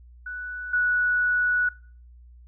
sine tone pair in turn, 1482 / 1471.8 Hz, F#6 / F#6, +2 / -10 cents, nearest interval unison, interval 12 cents, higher first, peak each -31 / -19 dBFS, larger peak second, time 0.26-0.73 / 0.73-1.69 s, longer second, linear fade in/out 5 ms, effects noise-tail reverb RT60 0.4 s tail -20 dB re dry + added 60 Hz sine -46 dBFS peak until 2.47 s

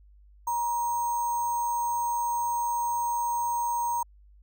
sine tone with sample-and-hold, 948 Hz, A#5, 29 cents sharp, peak -25 dBFS, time 0.47-4.03 s, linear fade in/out 5 ms, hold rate 7350 Hz, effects added 50 Hz sine -52 dBFS peak until 4.42 s

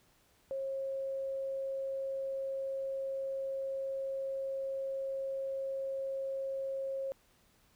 sine tone, 540 Hz, C#5, 45 cents flat, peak -34 dBFS, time 0.51-7.12 s, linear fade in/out 0 ms, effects pink hiss -68 dBFS RMS until 7.75 s

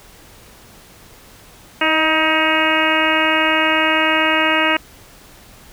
harmonic tone with a mistuned harmonic, 316.2 Hz, D#4, 28 cents sharp, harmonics 1 / 2 / 3 / 4 / 5 / 6 / 7 / 8 / 9, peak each -22 / -22 / -22 / -22 / -22 / -22 / -22 / -22 / -22 dBFS, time 1.81-4.77 s, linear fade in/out 5 ms, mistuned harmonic 2, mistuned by -20 cents, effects pink hiss -44 dBFS RMS until 5.72 s

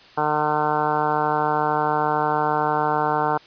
harmonic tone, 151.1 Hz, D3, 50 cents sharp, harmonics 1 / 2 / 3 / 4 / 5 / 6 / 7 / 8 / 9 / 10, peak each -32 / -31 / -27 / -31 / -24 / -24 / -28 / -32 / -29 / -33 dBFS, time 0.17-3.38 s, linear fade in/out 10 ms, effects white hiss -48 dBFS RMS until 3.46 s + resampled to 11025 Hz

